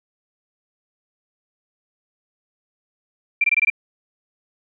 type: tone bursts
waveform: sine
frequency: 2362 Hz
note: D7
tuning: 9 cents sharp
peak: -13 dBFS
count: 6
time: 3.41-3.701 s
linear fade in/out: 5 ms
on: 31 ms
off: 21 ms
effects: none